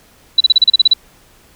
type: tone bursts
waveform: sine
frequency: 3951 Hz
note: B7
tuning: in tune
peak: -4 dBFS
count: 10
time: 0.38-0.936 s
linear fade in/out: 5 ms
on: 25 ms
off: 34 ms
effects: pink hiss -48 dBFS RMS until 1.55 s